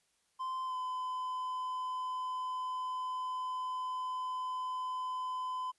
triangle tone with pitch glide, 1035 to 1016 Hz, C6 to B5, -19 to +49 cents, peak -33 dBFS, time 0.39-5.72 s, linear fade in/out 20 ms, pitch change -32 cents, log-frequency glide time 0.65-0.75 s, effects white hiss -75 dBFS RMS until 5.78 s + resampled to 24000 Hz

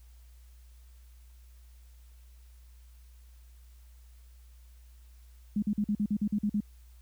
sine tone bursts, 207.7 Hz, G#3, in tune, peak -25 dBFS, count 10, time 5.56-6.605 s, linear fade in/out 5 ms, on 64 ms, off 45 ms, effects added 60 Hz sine -51 dBFS peak until 7.01 s + white hiss -67 dBFS RMS until 7.01 s

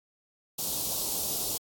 white band-stop noise, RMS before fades -31 dBFS, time 0.58-1.58 s, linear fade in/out 10 ms, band 910 to 3600 Hz, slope 24 dB/octave, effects AAC 64 kbps

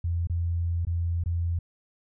sine tone with dropouts, 85.2 Hz, F2, 42 cents flat, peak -24 dBFS, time 0.04-1.59 s, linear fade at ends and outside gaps 5 ms, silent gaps 0.272-0.297 / 0.851-0.869 / 1.238-1.259 s, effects none

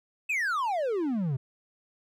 triangle exponential sweep, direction down, 2652 to 123.47 Hz, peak -24 dBFS, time 0.29-1.37 s, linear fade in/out 10 ms, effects none

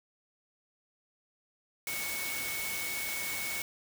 sine tone in noise, 2217 Hz, C#7, in tune, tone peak -37 dBFS, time 1.87-3.62 s, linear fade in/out 2 ms, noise white, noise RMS -37 dBFS, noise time 1.87-3.62 s, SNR -3 dB, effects none

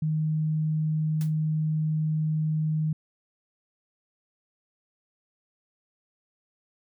sine tone, 155.56 Hz, D#3, in tune, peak -23 dBFS, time 0.02-2.93 s, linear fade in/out 5 ms
white noise with exponential decay, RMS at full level -40 dBFS, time 1.21-1.34 s, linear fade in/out 0 ms, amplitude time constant 28 ms
effects none

